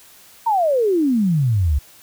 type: exponential sweep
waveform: sine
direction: down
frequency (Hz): 946 to 66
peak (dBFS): -14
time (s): 0.46-1.79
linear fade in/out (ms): 10
effects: white hiss -47 dBFS RMS until 2.02 s